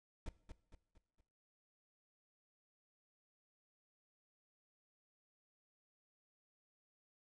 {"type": "noise with echo", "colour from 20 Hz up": "brown", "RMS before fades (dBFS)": -43, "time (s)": [0.26, 0.29], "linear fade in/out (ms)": 2, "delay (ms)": 230, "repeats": 4, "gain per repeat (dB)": -7, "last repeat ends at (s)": 1.21, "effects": ["noise-tail reverb RT60 0.7 s tail -18 dB re dry", "resampled to 22050 Hz"]}